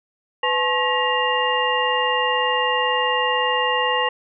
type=tone cluster; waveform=sine; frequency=500 / 862 / 1078 / 1903 / 2805 Hz; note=B4 / A5 / C#6 / A#6 / F7; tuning=+21 / -36 / -49 / +35 / +7 cents; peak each=-24 dBFS; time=0.43-4.09 s; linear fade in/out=5 ms; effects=none